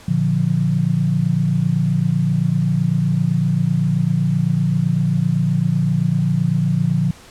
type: chord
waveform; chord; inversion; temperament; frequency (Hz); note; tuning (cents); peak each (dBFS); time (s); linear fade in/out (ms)
sine; Bb major; none; equal; 116.54 / 146.83 / 174.61; Bb2 / D3 / F3; 0 / 0 / 0; -22 / -18 / -18; 0.08-7.11; 5
effects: pink hiss -43 dBFS RMS until 7.3 s + low-pass 10000 Hz 12 dB/octave